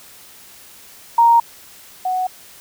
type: tone pair in turn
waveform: sine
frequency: 932.3 / 740 Hz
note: A#5 / F#5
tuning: 0 / 0 cents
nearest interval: major third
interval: 400 cents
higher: first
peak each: -8 / -17 dBFS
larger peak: first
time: 1.18-1.4 / 2.05-2.27 s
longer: neither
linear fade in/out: 5 ms
effects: white hiss -43 dBFS RMS until 2.6 s